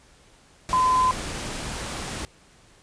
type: tone in noise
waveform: sine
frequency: 1021 Hz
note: C6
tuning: 43 cents flat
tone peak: -17 dBFS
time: 0.73-1.11 s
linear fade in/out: 0 ms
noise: pink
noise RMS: -32 dBFS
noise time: 0.69-2.25 s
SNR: +12 dB
effects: pink hiss -55 dBFS RMS until 2.82 s + resampled to 22050 Hz